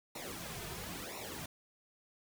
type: noise with flanger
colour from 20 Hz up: pink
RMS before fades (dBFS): -44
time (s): 0.15-1.46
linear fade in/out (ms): 5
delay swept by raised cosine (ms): 0.62 to 3.72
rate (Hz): 0.98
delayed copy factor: -0.9
effects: none